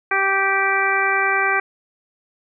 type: harmonic tone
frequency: 390 Hz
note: G4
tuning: 9 cents flat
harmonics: 1 / 2 / 3 / 4 / 5 / 6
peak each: -26 / -24 / -23 / -21 / -23 / -23 dBFS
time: 0.11-1.6 s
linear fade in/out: 5 ms
effects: none